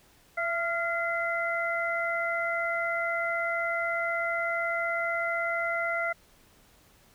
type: tone cluster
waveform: sine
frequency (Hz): 673 / 1391 / 2043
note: E5 / F6 / C7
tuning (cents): +36 / -7 / -42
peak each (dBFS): -31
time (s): 0.37-6.13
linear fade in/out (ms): 10
effects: pink hiss -60 dBFS RMS until 7.14 s